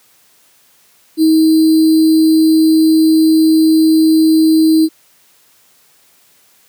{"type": "tone with sample-and-hold", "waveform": "sine", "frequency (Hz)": 317.7, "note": "D#4", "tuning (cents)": 36, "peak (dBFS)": -6, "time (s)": [1.17, 4.89], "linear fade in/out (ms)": 50, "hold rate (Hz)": 4410, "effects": ["white hiss -51 dBFS RMS until 6.68 s", "high-pass 100 Hz 12 dB/octave"]}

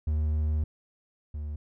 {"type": "tone pair in turn", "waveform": "triangle", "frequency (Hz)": [76.6, 74.94], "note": ["D#2", "D2"], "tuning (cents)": [-27, 36], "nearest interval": "unison", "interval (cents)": 37, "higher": "first", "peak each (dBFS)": [-22, -30], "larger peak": "first", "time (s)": [[0.07, 0.64], [1.34, 1.56]], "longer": "first", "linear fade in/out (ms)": 5, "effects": []}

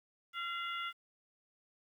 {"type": "harmonic tone with a mistuned harmonic", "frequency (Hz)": 686, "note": "F5", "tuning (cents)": -31, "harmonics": [2, 3, 4, 5], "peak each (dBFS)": [-39, -43, -45, -47], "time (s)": [0.33, 0.93], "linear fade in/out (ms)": 50, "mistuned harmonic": 4, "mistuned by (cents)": 56, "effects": ["11-bit"]}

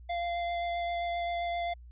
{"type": "tone with vibrato", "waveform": "square", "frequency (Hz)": 692, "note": "F5", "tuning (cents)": -16, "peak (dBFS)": -31, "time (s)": [0.09, 1.74], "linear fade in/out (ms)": 10, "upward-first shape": "sine", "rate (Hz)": 7.6, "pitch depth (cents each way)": 9, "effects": ["added 60 Hz sine -47 dBFS peak until 1.91 s", "resampled to 8000 Hz"]}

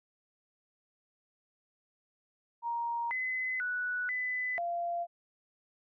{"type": "tone with pitch steps", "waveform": "sine", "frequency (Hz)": [938, 2029, 1477, 2003, 690], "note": ["A#5", "B6", "F#6", "B6", "F5"], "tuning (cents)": [11, 46, -3, 24, -21], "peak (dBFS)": -31, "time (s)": [2.62, 5.07], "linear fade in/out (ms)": 50, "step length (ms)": 490, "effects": []}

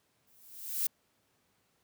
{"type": "noise with exponential growth", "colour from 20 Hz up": "violet", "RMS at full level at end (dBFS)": -28, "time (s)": [0.27, 0.87], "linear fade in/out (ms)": 5, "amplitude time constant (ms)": 130, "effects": ["pink hiss -73 dBFS RMS until 1.83 s", "high-pass 100 Hz 12 dB/octave"]}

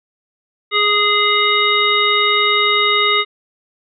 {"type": "harmonic tone", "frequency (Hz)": 415.3, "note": "G#4", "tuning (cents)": 0, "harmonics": [1, 3, 5, 7, 9], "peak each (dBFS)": [-21, -17, -17, -22, -17], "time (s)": [0.71, 3.25], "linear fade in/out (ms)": 50, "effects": []}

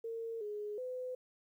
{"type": "tone with pitch steps", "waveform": "sine", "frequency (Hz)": [456.4, 417.6, 506], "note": ["A#4", "G#4", "B4"], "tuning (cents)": [-37, 10, 42], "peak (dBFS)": -38, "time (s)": [0.04, 1.15], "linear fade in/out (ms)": 5, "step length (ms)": 370, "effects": ["12-bit"]}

